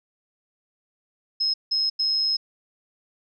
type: tone bursts at uneven times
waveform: sine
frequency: 5150 Hz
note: E8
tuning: 41 cents flat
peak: -20 dBFS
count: 3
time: 1.4-1.54 / 1.71-1.9 / 1.99-2.37 s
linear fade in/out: 10 ms
effects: none